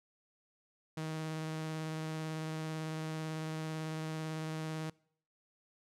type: tone with vibrato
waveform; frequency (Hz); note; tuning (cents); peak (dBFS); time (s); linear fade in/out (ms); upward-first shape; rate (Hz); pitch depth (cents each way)
sawtooth; 157.8; D#3; +25; -33; 0.97-4.9; 5; sine; 18; 12
effects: noise-tail reverb RT60 0.6 s tail -24 dB re dry + low-pass 10000 Hz 12 dB/octave